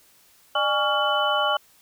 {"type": "tone cluster", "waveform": "sine", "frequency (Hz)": [601, 826, 1127, 1394, 2997], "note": ["D5", "G#5", "C#6", "F6", "F#7"], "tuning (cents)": [40, -10, 28, -4, 22], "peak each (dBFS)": -26, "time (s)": [0.55, 1.57], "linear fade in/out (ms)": 5, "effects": ["white hiss -57 dBFS RMS until 1.81 s"]}